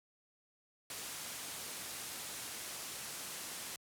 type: low-pass noise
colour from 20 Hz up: white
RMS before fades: -45 dBFS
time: 0.9-3.76 s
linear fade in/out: 2 ms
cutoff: 12000 Hz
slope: 24 dB/octave
effects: high-pass 80 Hz 12 dB/octave